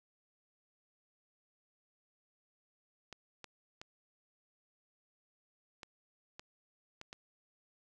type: clicks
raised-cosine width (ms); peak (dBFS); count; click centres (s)
0.2; -29; 7; 3.127 / 3.443 / 3.815 / 5.832 / 6.395 / 7.014 / 7.129
effects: none